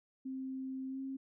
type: tone with pitch glide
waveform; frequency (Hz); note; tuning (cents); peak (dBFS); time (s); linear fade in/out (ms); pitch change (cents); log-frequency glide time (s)
sine; 263.3 to 267.9; C4 to C4; +11 to +41; -38; 0.25-1.17; 10; +30; 0.88-1
effects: none